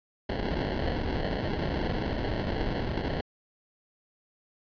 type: noise with sample-and-hold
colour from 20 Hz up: pink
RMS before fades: -30 dBFS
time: 0.29-3.21 s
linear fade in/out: 5 ms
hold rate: 1225 Hz
effects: resampled to 11025 Hz